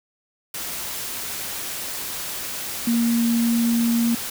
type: tone in noise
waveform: sine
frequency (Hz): 233.1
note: A#3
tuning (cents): 0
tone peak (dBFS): -17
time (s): 2.87-4.15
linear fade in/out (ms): 5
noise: white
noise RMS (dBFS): -30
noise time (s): 0.54-4.3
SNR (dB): +10
effects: none